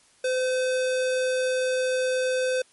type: tone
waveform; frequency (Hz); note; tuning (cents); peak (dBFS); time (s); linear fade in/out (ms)
square; 512; C5; -38; -23; 0.24-2.62; 5
effects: white hiss -59 dBFS RMS until 2.72 s + MP3 48 kbps